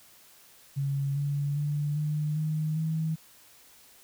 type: tone with pitch steps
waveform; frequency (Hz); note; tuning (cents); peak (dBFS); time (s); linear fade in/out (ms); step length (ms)
sine; 139.1 / 142.93 / 146.86 / 150.9 / 155.06 / 159.32; C#3 / D3 / D3 / D3 / D#3 / D#3; +6 / -47 / 0 / +47 / -6 / +41; -26; 0.76-3.16; 20; 400
effects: white hiss -56 dBFS RMS until 4.03 s

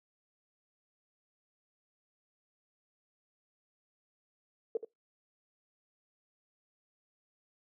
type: tone with echo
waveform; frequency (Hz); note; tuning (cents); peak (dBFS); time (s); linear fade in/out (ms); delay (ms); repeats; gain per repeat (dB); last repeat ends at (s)
sine; 451.2; A4; +44; -27; 4.75-4.77; 2; 77; 1; -10; 4.847
effects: noise-tail reverb RT60 0.2 s tail -24 dB re dry + high-pass 300 Hz 12 dB/octave

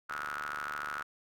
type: ring-modulated tone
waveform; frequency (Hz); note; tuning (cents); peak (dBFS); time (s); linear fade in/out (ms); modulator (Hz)
sawtooth; 73.42; D2; 0; -29; 0.09-1.03; 10; 1370
effects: none

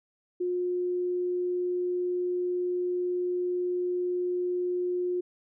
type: tone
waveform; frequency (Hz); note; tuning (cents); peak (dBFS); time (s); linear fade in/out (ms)
sine; 358.2; F4; +44; -26; 0.4-5.21; 10
effects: none

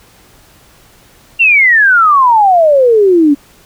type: exponential sweep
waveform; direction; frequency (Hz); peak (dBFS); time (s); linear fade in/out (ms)
sine; down; 2794 to 277.2; -4; 1.39-3.35; 20
effects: pink hiss -44 dBFS RMS until 3.65 s

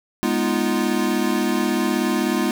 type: chord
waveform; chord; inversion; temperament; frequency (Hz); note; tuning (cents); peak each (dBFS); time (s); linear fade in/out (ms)
square; F half-diminished seventh; first; equal with one note detuned; 207.7 / 246.9 / 311.1 / 347.4; Ab3 / Cb4 / Eb4 / F4; 0 / 0 / 0 / -9; -25 / -24 / -26 / -25; 0.23-2.51; 0
effects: none

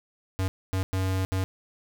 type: tone bursts at uneven times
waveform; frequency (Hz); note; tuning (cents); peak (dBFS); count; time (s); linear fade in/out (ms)
square; 94.4; F#2; +35; -25; 4; 0.39-0.48 / 0.73-0.83 / 0.93-1.25 / 1.32-1.44; 0
effects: none

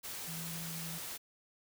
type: tone in noise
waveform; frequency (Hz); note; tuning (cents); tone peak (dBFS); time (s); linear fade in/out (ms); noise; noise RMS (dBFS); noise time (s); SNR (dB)
sine; 165.1; E3; +3; -43; 0.27-0.99; 20; white; -43; 0.03-1.18; -3
effects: none

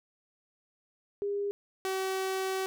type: tone pair in turn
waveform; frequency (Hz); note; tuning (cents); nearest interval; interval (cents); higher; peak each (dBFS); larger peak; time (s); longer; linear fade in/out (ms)
sine / sawtooth; 404.5 / 380.6; G#4 / F#4; -46 / +49; minor second; 105; first; -29 / -26; second; 1.22-1.51 / 1.85-2.66; second; 0
effects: none

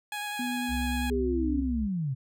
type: tone with vibrato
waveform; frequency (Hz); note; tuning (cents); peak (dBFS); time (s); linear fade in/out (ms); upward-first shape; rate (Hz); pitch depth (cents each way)
15% pulse; 830.6; G#5; 0; -26; 0.12-1.1; 2; square; 10; 11
type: tone with pitch glide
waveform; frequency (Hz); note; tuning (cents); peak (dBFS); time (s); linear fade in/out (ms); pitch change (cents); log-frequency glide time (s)
sine; 246.9 to 257.1; B3 to C4; 0 to -30; -30; 0.39-1.62; 5; +70; 1.12-1.31
type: tone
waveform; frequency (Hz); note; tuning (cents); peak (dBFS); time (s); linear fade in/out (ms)
sine; 65.9; C2; +13; -30; 0.68-1.89; 50
type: linear sweep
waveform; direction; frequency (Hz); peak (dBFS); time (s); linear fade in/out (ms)
sine; down; 415.3 to 123.47; -27; 1.1-2.15; 20
effects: none

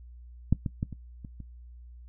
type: clicks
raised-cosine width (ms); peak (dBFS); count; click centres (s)
5; -9 / -17 / -16 / -26 / -28 / -30; 6; 0.526 / 0.662 / 0.829 / 0.927 / 1.248 / 1.403
effects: noise-tail reverb RT60 0.1 s tail -18 dB re dry + added 60 Hz sine -45 dBFS peak until 2.08 s

